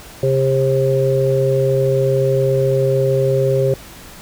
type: harmonic tone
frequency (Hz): 133.6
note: C3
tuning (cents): +36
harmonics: 1 / 3 / 4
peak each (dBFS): -17 / -17 / -17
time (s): 0.23-3.74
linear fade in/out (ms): 2
effects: pink hiss -38 dBFS RMS until 4.21 s